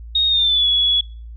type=tone with pitch glide; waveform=sine; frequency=3729 to 3380 Hz; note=A#7 to G#7; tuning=0 to +30 cents; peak=-13 dBFS; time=0.15-1.01 s; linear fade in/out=5 ms; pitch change=-170 cents; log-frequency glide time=0.28-0.67 s; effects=noise-tail reverb RT60 0.4 s tail -22 dB re dry + added 57 Hz sine -32 dBFS peak until 1.36 s